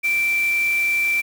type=tone in noise; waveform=sine; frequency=2344 Hz; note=D7; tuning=4 cents flat; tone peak=-17 dBFS; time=0.03-1.22 s; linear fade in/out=20 ms; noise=white; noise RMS=-35 dBFS; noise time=0.03-1.22 s; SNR=+15 dB; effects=none